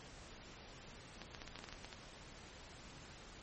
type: clicks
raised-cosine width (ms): 0.2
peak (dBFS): -30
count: 11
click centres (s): 1.217 / 1.348 / 1.418 / 1.477 / 1.557 / 1.59 / 1.641 / 1.688 / 1.726 / 1.846 / 1.928
effects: pink hiss -55 dBFS RMS until 3.42 s + MP3 32 kbps